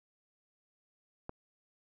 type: click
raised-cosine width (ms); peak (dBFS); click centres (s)
1; -26; 1.294
effects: none